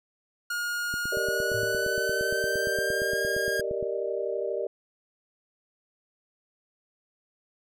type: tone with pitch glide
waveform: 45% pulse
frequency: 1429 to 1622.6 Hz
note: F6 to G#6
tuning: +39 to -41 cents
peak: -28 dBFS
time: 0.5-3.61 s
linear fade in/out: 5 ms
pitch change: +220 cents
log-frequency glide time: 1.08-3.2 s
type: click train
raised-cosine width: 3 ms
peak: -25 dBFS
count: 26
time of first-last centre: 0.94-3.827 s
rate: 8.66 Hz
type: chord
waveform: sine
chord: Eb major seventh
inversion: first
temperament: equal with one note detuned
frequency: 392 / 466.2 / 587.3 / 619.7 Hz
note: G4 / Bb4 / D5 / Eb5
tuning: 0 / 0 / 0 / -7 cents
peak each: -32 / -32 / -33 / -35 dBFS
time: 1.12-4.67 s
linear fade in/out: 5 ms
type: tone with exponential decay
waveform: sine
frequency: 110 Hz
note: A2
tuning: in tune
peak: -31 dBFS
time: 1.54-2 s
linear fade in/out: 5 ms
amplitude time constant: 98 ms
effects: none